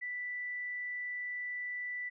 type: tone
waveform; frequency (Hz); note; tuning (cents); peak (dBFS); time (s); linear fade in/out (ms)
sine; 1975.5; B6; 0; -36; 0.01-2.1; 20
effects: none